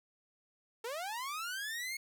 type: linear sweep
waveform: sawtooth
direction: up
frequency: 434.8 to 2188 Hz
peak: -34 dBFS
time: 0.84-1.97 s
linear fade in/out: 5 ms
effects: none